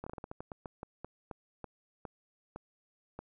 slowing click train, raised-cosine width 1 ms, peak -27 dBFS, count 17, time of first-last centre 0.04-3.19 s, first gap 25 ms, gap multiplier 1.24, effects none

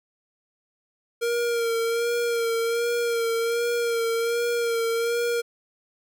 square tone with vibrato, 466.2 Hz, A#4, in tune, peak -23 dBFS, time 1.21-5.42 s, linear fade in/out 20 ms, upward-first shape sine, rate 1.3 Hz, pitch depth 31 cents each way, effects none

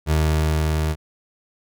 30% pulse tone with level ramp, 77.78 Hz, D#2, in tune, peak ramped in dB -13 to -17 dBFS, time 0.06-0.96 s, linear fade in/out 50 ms, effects none

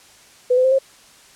sine tone with pitch steps, 498.2 / 510.7 / 523.6 / 536.7 Hz, B4 / C5 / C5 / C5, +15 / -42 / +1 / +44 cents, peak -12 dBFS, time 0.5-0.788 s, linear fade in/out 10 ms, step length 72 ms, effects white hiss -48 dBFS RMS until 1.35 s + low-pass 9000 Hz 12 dB/octave

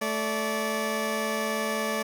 15% pulse tone pair together, 218.7 / 579.7 Hz, A3 / D5, -10 / -23 cents, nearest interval octave + perfect fourth, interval 1687 cents, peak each -23 dBFS, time 0.01-2.03 s, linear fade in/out 10 ms, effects none

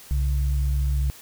sine tone pair together, 65 / 139.94 Hz, C2 / C#3, -11 / +17 cents, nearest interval octave + minor second, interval 1328 cents, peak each -20 / -29 dBFS, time 0.11-1.1 s, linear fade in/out 0 ms, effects white hiss -46 dBFS RMS until 1.21 s

